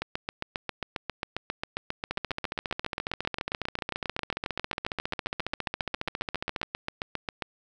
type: two click trains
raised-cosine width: 0.3 ms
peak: -14 / -14 dBFS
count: 67 / 56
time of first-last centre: 2.11-6.631 / 0.02-7.422 s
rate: 14.6 / 7.43 Hz
effects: none